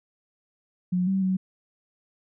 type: tone with pitch steps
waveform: sine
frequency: 180.7 / 192.1 / 187.6 Hz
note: F#3 / G3 / F#3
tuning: -41 / -35 / +24 cents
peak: -21 dBFS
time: 0.92-1.37 s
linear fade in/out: 10 ms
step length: 150 ms
effects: none